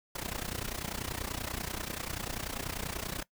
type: noise with amplitude modulation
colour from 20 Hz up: pink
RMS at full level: -34 dBFS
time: 0.15-3.23 s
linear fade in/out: 5 ms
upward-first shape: sine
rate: 30.3 Hz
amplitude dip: 85%
effects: noise-tail reverb RT60 0.1 s tail -21 dB re dry